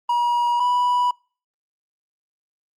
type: tone pair in turn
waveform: triangle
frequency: 959 / 982 Hz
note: A#5 / B5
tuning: +49 / -10 cents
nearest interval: unison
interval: 41 cents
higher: second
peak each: -15 dBFS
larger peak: neither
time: 0.09-0.6 / 0.6-1.11 s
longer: neither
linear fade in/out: 5 ms
effects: noise-tail reverb RT60 0.4 s tail -26 dB re dry + Opus 32 kbps